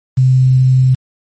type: tone with quantisation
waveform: sine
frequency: 129.4 Hz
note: C3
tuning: 19 cents flat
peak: -6 dBFS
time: 0.17-0.95 s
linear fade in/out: 10 ms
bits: 6
effects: MP3 32 kbps